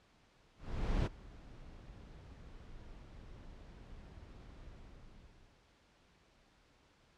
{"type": "noise with ADSR envelope", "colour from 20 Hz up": "brown", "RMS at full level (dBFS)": -31, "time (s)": [0.57, 5.68], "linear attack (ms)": 490, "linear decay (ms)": 21, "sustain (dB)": -22, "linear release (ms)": 1000, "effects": ["pink hiss -68 dBFS RMS until 7.17 s", "low-pass 5000 Hz 12 dB/octave"]}